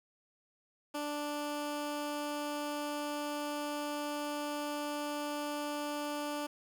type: tone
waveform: 15% pulse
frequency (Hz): 293.7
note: D4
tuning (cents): 0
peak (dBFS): -29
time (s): 0.94-6.47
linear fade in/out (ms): 10
effects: 10-bit